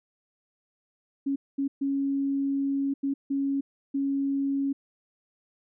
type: tone bursts at uneven times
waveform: sine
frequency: 276.3 Hz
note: C#4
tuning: 6 cents flat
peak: -24 dBFS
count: 6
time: 1.26-1.36 / 1.58-1.68 / 1.81-2.94 / 3.03-3.14 / 3.3-3.61 / 3.94-4.73 s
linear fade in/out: 10 ms
effects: none